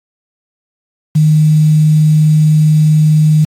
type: tone with quantisation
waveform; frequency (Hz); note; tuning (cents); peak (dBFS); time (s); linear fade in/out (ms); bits
sine; 154.1; D#3; -16; -5; 1.15-3.45; 10; 5
effects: AAC 48 kbps